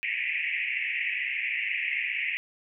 pink band-pass noise, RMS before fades -30 dBFS, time 0.03-2.37 s, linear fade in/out 0 ms, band 1900 to 2700 Hz, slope 96 dB/octave, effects none

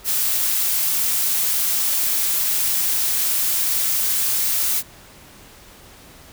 blue noise, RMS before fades -20 dBFS, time 0.04-4.83 s, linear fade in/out 50 ms, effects pink hiss -45 dBFS RMS until 6.32 s

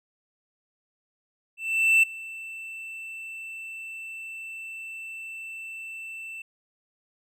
triangle tone with ADSR envelope, 2667 Hz, E7, 20 cents sharp, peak -13 dBFS, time 1.57-6.42 s, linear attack 460 ms, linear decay 9 ms, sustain -21 dB, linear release 4 ms, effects none

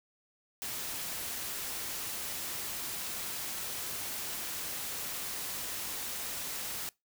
white noise, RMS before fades -38 dBFS, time 0.62-6.89 s, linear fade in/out 0 ms, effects noise-tail reverb RT60 0.2 s tail -23 dB re dry

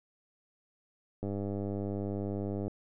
click train, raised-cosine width 2 ms, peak -23 dBFS, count 146, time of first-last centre 1.23-2.68 s, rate 100 Hz, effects none

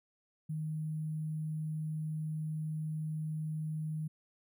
sine tone with sample-and-hold, 155.56 Hz, D#3, in tune, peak -34 dBFS, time 0.49-4.08 s, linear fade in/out 10 ms, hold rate 11025 Hz, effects none

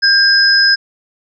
sine tone pair together, 1600 / 5080 Hz, G6 / D#8, +35 / +35 cents, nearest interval octave + minor sixth, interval 2000 cents, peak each -10 dBFS, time 0.02-0.76 s, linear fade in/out 20 ms, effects none

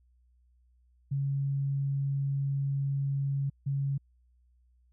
sine tone pair in turn, 138.59 / 138.59 Hz, C#3 / C#3, 0 / 0 cents, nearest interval unison, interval 0 cents, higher neither, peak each -27 dBFS, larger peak neither, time 1.11-3.5 / 3.66-3.98 s, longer first, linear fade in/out 10 ms, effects added 61 Hz sine -62 dBFS peak until 4.92 s

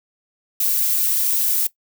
violet noise, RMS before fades -19 dBFS, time 0.6-1.67 s, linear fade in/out 5 ms, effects noise-tail reverb RT60 0.1 s tail -18 dB re dry

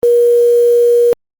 sine tone with quantisation, 477.4 Hz, A#4, 41 cents sharp, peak -6 dBFS, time 0.03-1.13 s, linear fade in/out 0 ms, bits 5, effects Opus 32 kbps

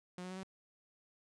sawtooth tone with pitch steps, 180 / 183.36 / 186.78 / 190.26 Hz, F#3 / F#3 / F#3 / F#3, -47 / -15 / +17 / +49 cents, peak -39 dBFS, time 0.18-0.432 s, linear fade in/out 2 ms, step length 63 ms, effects resampled to 22050 Hz

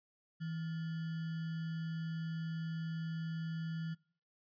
sine tone with sample-and-hold, 162.5 Hz, E3, 24 cents flat, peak -37 dBFS, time 0.4-3.95 s, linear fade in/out 20 ms, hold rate 1575 Hz, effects noise-tail reverb RT60 0.6 s tail -24 dB re dry + resampled to 11025 Hz

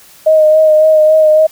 sine tone with vibrato, 622.3 Hz, D#5, in tune, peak -4 dBFS, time 0.26-1.47 s, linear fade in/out 10 ms, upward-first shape sine, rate 3.6 Hz, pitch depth 22 cents each way, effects white hiss -41 dBFS RMS until 1.51 s

